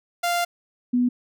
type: tone pair in turn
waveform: sawtooth / sine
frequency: 696 / 246.1 Hz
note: F5 / B3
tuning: -6 / -6 cents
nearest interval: octave + tritone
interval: 1800 cents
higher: first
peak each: -17 dBFS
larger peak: neither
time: 0.23-0.45 / 0.93-1.09 s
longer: first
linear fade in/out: 10 ms
effects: none